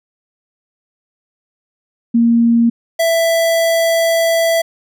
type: tone pair in turn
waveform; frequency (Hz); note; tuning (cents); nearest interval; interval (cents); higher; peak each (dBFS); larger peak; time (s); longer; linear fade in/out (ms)
sine / square; 233.1 / 662.7; A#3 / E5; 0 / +9; octave + tritone; 1809; second; -8 / -12; first; 2.14-2.7 / 2.99-4.62; second; 10
effects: none